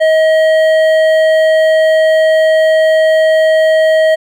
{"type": "tone with hard clipping", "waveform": "sine", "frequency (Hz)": 634, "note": "D#5", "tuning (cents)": 32, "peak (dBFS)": -8, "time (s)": [0, 4.16], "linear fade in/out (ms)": 20, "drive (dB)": 9, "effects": []}